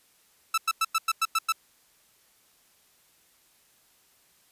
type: tone bursts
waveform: sawtooth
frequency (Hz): 1318.5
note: E6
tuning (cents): 0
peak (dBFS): -18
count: 8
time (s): 0.54-1.523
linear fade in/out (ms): 5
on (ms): 38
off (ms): 97
effects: white hiss -63 dBFS RMS until 4.51 s + resampled to 32000 Hz

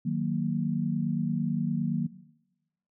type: chord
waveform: sine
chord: D# minor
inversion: none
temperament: equal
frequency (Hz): 155.56 / 185 / 233.1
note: D#3 / F#3 / A#3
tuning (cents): 0 / 0 / 0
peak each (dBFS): -30 / -30 / -30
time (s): 0.05-2.07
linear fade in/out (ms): 10
effects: noise-tail reverb RT60 0.9 s tail -17 dB re dry

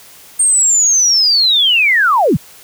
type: linear sweep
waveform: sine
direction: down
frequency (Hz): 8730 to 92.5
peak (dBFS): -8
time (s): 0.39-2.37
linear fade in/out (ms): 10
effects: white hiss -40 dBFS RMS until 2.63 s

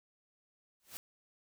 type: noise with exponential growth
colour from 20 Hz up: white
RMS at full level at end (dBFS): -41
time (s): 0.8-0.97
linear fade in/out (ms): 0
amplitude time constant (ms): 35
effects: none

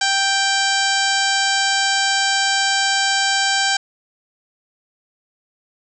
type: harmonic tone with a mistuned harmonic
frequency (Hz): 784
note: G5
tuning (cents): 0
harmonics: 1 / 2 / 3 / 4 / 5 / 6 / 7 / 8 / 9 / 10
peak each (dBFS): -22 / -20 / -28 / -24 / -27 / -25 / -27 / -32 / -28 / -29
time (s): 0.01-3.77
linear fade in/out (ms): 5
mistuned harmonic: 8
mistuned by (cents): +19
effects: none

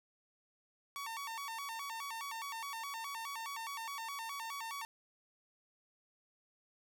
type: tone with vibrato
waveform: sawtooth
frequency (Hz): 1011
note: B5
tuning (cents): +40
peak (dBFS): -37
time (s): 0.96-4.85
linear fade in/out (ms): 0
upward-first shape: square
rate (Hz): 4.8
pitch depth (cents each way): 190
effects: none

